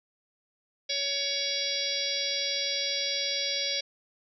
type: harmonic tone with a mistuned harmonic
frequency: 561 Hz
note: C#5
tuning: 21 cents sharp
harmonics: 1 / 3 / 4 / 5 / 6 / 7 / 8 / 9 / 10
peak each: -38 / -45 / -36 / -43 / -34 / -35 / -34 / -37 / -36 dBFS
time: 0.89-3.81 s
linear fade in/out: 10 ms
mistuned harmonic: 8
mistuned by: +73 cents
effects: none